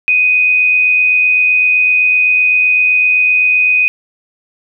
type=tone with amplitude modulation; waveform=sine; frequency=2496 Hz; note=D#7; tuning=5 cents sharp; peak=-6 dBFS; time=0.08-3.88 s; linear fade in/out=0 ms; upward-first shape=sine; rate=87.8 Hz; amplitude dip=35%; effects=none